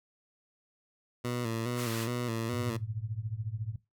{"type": "tone with vibrato", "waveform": "15% pulse", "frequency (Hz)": 117.7, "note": "A#2", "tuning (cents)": 17, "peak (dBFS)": -25, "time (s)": [1.24, 2.77], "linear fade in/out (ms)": 10, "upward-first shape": "square", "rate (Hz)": 2.4, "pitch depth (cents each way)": 62}
{"type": "band-pass noise", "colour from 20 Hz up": "pink", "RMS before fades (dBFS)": -41, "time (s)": [1.75, 2.08], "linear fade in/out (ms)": 50, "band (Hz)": [1100, 16000], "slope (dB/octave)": 24}
{"type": "tone with tremolo", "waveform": "sine", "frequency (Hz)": 109.4, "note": "A2", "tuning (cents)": -9, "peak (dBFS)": -29, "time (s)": [2.53, 3.76], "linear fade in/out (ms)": 5, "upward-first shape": "triangle", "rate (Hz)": 14, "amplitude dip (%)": 95}
{"effects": ["noise-tail reverb RT60 0.2 s tail -18 dB re dry"]}